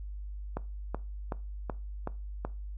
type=click train; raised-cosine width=1 ms; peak=-19 dBFS; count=6; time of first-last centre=0.57-2.45 s; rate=2.66 Hz; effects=noise-tail reverb RT60 0.3 s tail -19 dB re dry + added 50 Hz sine -37 dBFS peak until 2.77 s